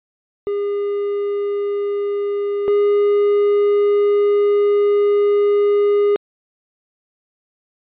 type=tone pair in turn; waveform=triangle; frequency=406.4 / 409.7 Hz; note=G#4 / G#4; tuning=-38 / -24 cents; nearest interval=unison; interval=14 cents; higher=second; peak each=-16 / -10 dBFS; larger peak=second; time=0.47-2.68 / 2.68-6.16 s; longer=second; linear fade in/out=0 ms; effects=resampled to 8000 Hz